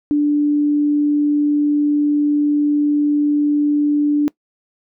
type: tone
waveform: sine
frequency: 293.7 Hz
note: D4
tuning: in tune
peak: -12 dBFS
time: 0.11-4.28 s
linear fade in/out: 0 ms
effects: noise-tail reverb RT60 0.1 s tail -22 dB re dry

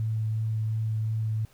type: tone with vibrato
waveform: sine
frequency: 110 Hz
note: A2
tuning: in tune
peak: -25 dBFS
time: 0-1.45 s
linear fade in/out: 0 ms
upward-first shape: sine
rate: 2.8 Hz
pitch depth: 10 cents each way
effects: pink hiss -60 dBFS RMS until 1.53 s

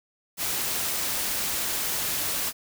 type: noise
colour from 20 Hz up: white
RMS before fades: -28 dBFS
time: 0.37-2.53 s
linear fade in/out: 50 ms
effects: none

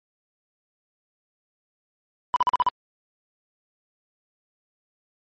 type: tone bursts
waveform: sine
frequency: 992 Hz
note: B5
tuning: 7 cents sharp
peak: -13 dBFS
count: 6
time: 2.34-2.687 s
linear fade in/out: 0 ms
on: 22 ms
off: 43 ms
effects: tanh soft clip ceiling -15 dBFS + MP3 32 kbps

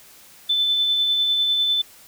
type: tone with tremolo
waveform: sine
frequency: 3520 Hz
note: A7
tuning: in tune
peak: -16 dBFS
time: 0.49-1.82 s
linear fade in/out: 10 ms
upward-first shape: sine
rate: 10 Hz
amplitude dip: 25%
effects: white hiss -48 dBFS RMS until 2.07 s

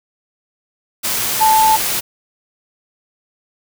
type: tone in noise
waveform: sine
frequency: 877 Hz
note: A5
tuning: 6 cents flat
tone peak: -9 dBFS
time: 1.4-1.77 s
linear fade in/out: 20 ms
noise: white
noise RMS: -19 dBFS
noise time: 1.03-2.01 s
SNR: +7 dB
effects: none

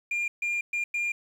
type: tone bursts at uneven times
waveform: sine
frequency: 2403 Hz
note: D7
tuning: 39 cents sharp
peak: -23 dBFS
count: 4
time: 0.11-0.28 / 0.42-0.61 / 0.73-0.84 / 0.94-1.12 s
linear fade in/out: 5 ms
effects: tanh soft clip ceiling -25 dBFS + 9-bit

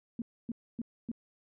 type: tone bursts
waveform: sine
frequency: 232.6 Hz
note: A#3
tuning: 4 cents flat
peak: -32 dBFS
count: 4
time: 0.19-1.116 s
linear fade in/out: 2 ms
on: 29 ms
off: 270 ms
effects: none

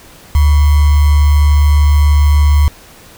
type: tone with sample-and-hold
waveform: sine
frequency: 73.42 Hz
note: D2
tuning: in tune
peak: -5 dBFS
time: 0.35-2.68 s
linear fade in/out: 0 ms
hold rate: 1050 Hz
effects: pink hiss -39 dBFS RMS until 3.17 s

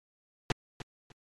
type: noise with echo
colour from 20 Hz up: pink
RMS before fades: -26 dBFS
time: 0.5-0.52 s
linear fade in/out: 2 ms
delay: 300 ms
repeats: 2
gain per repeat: -13 dB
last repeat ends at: 1.12 s
effects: low-pass 5000 Hz 12 dB/octave + MP3 64 kbps

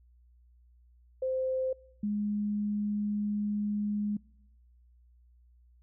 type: tone pair in turn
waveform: sine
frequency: 520 / 207.6 Hz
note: C5 / G#3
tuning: -11 / 0 cents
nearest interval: octave + major third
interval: 1589 cents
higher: first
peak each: -28 dBFS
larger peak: neither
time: 1.22-1.73 / 2.03-4.17 s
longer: second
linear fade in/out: 5 ms
effects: noise-tail reverb RT60 1.0 s tail -26 dB re dry + added 60 Hz sine -58 dBFS peak until 5.82 s

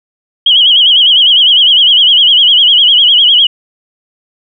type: tone with vibrato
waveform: sine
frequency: 3100 Hz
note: G7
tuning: 20 cents flat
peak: -3 dBFS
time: 0.46-3.47 s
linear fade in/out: 5 ms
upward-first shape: sine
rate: 9.9 Hz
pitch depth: 120 cents each way
effects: none

